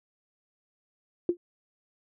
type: tone with exponential decay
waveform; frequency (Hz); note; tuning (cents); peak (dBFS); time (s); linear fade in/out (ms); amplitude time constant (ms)
sine; 349.2; F4; 0; -17; 1.29-1.37; 2; 17
effects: none